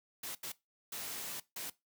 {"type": "noise bursts at uneven times", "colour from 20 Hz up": "white", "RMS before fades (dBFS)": -42, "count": 4, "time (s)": [[0.23, 0.35], [0.43, 0.52], [0.92, 1.4], [1.56, 1.7]], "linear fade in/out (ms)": 5, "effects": ["noise-tail reverb RT60 0.2 s tail -19 dB re dry", "high-pass 100 Hz 12 dB/octave"]}